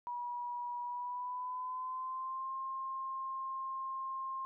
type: tone with pitch glide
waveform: sine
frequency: 968 to 1061.7 Hz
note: B5 to C6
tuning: -35 to +25 cents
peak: -37 dBFS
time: 0.07-4.45 s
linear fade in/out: 0 ms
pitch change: +160 cents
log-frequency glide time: 0.82-2.53 s
effects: none